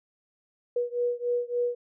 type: beating tone pair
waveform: sine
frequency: 483 / 486.5 Hz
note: B4 / B4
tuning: -39 / -26 cents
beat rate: 3.5 Hz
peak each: -28 / -29 dBFS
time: 0.76-1.75 s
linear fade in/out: 5 ms
effects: none